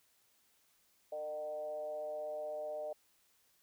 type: tone with frequency modulation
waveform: sine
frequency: 607 Hz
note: D#5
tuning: 43 cents flat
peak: -38 dBFS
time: 1.12-2.93 s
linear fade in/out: 5 ms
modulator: 153 Hz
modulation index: 0.59
effects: white hiss -72 dBFS RMS until 3.62 s